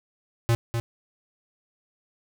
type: tone with echo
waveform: square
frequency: 116.54 Hz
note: A#2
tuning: in tune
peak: -19 dBFS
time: 0.49-0.55 s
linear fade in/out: 0 ms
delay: 250 ms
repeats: 1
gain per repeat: -6 dB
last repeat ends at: 0.8 s
effects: none